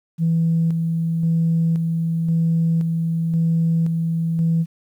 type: tone with tremolo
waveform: sine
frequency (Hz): 164.81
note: E3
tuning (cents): 0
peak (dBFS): -14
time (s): 0.18-4.66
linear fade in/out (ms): 50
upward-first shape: square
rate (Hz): 0.95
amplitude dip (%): 35
effects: tanh soft clip ceiling -11 dBFS + 9-bit